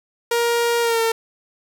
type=tone with pitch glide; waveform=sawtooth; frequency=470.8 to 453.7 Hz; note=A#4 to A#4; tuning=+17 to -47 cents; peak=-13 dBFS; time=0.31-1.12 s; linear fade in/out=5 ms; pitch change=-64 cents; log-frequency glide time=0.81-1.01 s; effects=none